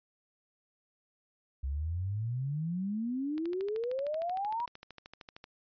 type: exponential sweep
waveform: sine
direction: up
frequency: 64.9 to 987.8 Hz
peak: -31 dBFS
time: 1.63-4.66 s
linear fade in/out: 10 ms
type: click train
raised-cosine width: 0.2 ms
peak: -29 dBFS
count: 28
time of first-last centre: 3.38-5.441 s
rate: 13.1 Hz
effects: resampled to 11025 Hz